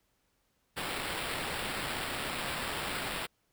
blue noise with sample-and-hold, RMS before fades -36 dBFS, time 0.76-3.27 s, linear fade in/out 20 ms, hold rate 6300 Hz, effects pink hiss -75 dBFS RMS until 3.52 s

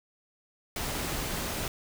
pink noise, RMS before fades -33 dBFS, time 0.76-1.68 s, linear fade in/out 2 ms, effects none

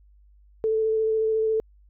sine tone with vibrato, 440 Hz, A4, in tune, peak -20 dBFS, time 0.64-1.6 s, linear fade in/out 0 ms, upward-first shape square, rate 14 Hz, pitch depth 10 cents each way, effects added 50 Hz sine -52 dBFS peak until 1.89 s

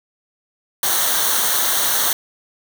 white noise with comb filter, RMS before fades -18 dBFS, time 0.83-2.13 s, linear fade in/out 2 ms, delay 0.4 ms, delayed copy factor -0.7, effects none

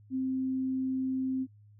sine tone, 261.4 Hz, C4, 1 cent flat, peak -28 dBFS, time 0.1-1.47 s, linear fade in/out 50 ms, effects noise-tail reverb RT60 0.1 s tail -19 dB re dry + added 104 Hz sine -54 dBFS peak until 1.79 s

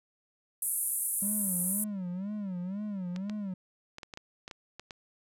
pink band-pass noise, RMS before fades -32 dBFS, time 0.62-1.84 s, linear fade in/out 2 ms, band 9400 to 12000 Hz, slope 48 dB/octave
triangle tone with vibrato, 193.4 Hz, G3, 23 cents flat, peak -31 dBFS, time 1.22-3.54 s, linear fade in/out 5 ms, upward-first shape sine, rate 2 Hz, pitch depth 160 cents each way
clicks, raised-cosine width 0.2 ms, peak -25 dBFS, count 10, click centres 3.162 / 3.297 / 3.984 / 4.032 / 4.138 / 4.174 / 4.479 / 4.512 / 4.796 / 4.908 s
effects none

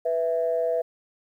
sine tone pair together, 493.9 / 659.3 Hz, B4 / E5, 0 / 0 cents, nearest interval perfect fourth, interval 500 cents, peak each -24 dBFS, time 0.05-0.82 s, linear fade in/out 10 ms, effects tanh soft clip ceiling -14 dBFS + 10-bit

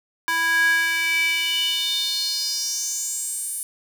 square tone with high-pass filter sweep, 329.6 Hz, E4, in tune, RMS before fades -23 dBFS, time 0.28-3.63 s, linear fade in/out 0 ms, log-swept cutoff 1300 to 10000 Hz, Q 5.8, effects none

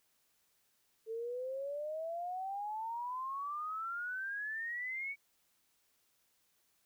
sine exponential sweep, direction up, 440 to 2261 Hz, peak -37 dBFS, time 1.06-5.16 s, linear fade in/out 50 ms, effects white hiss -75 dBFS RMS until 6.85 s

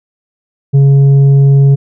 triangle tone with tanh clipping, 138.7 Hz, C#3, 1 cent sharp, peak -4 dBFS, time 0.73-1.76 s, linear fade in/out 20 ms, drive 9 dB, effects none

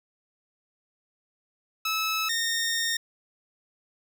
15% pulse tone pair in turn, 1300 / 1838.5 Hz, E6 / A#6, -24 / -24 cents, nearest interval tritone, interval 600 cents, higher second, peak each -19 dBFS, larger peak neither, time 1.85-2.29 / 2.29-2.97 s, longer second, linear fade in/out 5 ms, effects none

